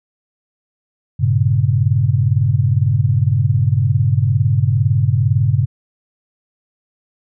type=chord; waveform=sine; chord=G diminished; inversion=none; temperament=equal with one note detuned; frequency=98.85 / 116.54 / 138.59 Hz; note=G2 / Bb2 / Db3; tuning=+15 / 0 / 0 cents; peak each=-16 dBFS; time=1.19-5.66 s; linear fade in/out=20 ms; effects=none